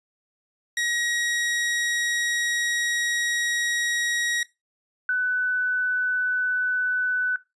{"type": "tone pair in turn", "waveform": ["sawtooth", "sine"], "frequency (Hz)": [1898, 1497.2], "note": ["A#6", "F#6"], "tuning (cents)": [31, 20], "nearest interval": "major third", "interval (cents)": 411, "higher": "first", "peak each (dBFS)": [-20, -20], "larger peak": "neither", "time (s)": [[0.77, 4.43], [5.09, 7.36]], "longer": "first", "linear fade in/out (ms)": 2, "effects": ["noise-tail reverb RT60 0.2 s tail -18 dB re dry", "resampled to 24000 Hz"]}